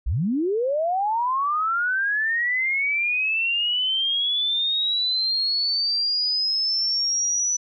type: linear sweep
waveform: sine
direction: up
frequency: 42.51 to 5970 Hz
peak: -20 dBFS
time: 0.06-7.57 s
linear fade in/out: 10 ms
effects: none